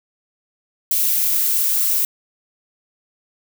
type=noise with high-pass filter sweep; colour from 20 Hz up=violet; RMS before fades=-18 dBFS; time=0.91-2.05 s; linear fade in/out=2 ms; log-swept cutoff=2700 to 450 Hz; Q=1.3; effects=none